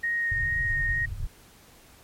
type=tone with vibrato; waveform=sine; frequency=1863 Hz; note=A#6; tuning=2 cents flat; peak=-24 dBFS; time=0.03-1.06 s; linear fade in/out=10 ms; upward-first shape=sine; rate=2.2 Hz; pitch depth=10 cents each way
type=low-pass noise; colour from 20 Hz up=pink; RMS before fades=-32 dBFS; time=0.31-1.27 s; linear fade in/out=10 ms; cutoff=150 Hz; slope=96 dB/octave
effects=pink hiss -54 dBFS RMS until 2.03 s + MP3 64 kbps